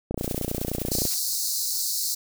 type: click train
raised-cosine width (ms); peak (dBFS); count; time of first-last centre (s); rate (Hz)
2; -14; 29; 0.11-1.053; 29.7
type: noise with tremolo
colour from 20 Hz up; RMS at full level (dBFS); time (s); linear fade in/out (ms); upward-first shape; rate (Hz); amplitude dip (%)
blue; -33; 0.17-1.2; 50; square; 16; 55
type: high-pass noise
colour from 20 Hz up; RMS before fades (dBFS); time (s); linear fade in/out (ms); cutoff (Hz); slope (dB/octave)
pink; -27; 0.91-2.15; 10; 4100; 96
effects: none